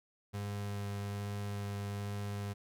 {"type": "tone with vibrato", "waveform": "35% pulse", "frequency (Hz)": 101.4, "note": "G#2", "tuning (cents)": -41, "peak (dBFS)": -35, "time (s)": [0.33, 2.54], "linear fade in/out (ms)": 20, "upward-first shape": "sine", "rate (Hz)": 1.2, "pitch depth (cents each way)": 8, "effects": []}